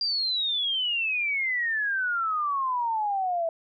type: exponential sweep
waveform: sine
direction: down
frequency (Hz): 4800 to 650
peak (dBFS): -24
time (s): 0.01-3.49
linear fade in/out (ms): 2
effects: none